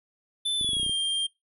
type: tone with pitch glide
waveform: square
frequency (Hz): 3520 to 3191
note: A7 to G7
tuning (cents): 0 to +30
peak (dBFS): -25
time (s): 0.45-1.27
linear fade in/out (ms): 10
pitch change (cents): -170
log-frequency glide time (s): 0.58-0.88
type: clicks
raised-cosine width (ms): 3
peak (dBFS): -27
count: 9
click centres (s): 0.612 / 0.646 / 0.691 / 0.733 / 0.768 / 0.798 / 0.831 / 0.864 / 0.895
effects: noise-tail reverb RT60 0.2 s tail -22 dB re dry + resampled to 32000 Hz